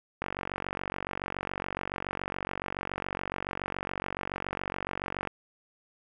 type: click train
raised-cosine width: 0.5 ms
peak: -17 dBFS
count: 239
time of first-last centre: 0.22-5.273 s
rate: 47.1 Hz
effects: none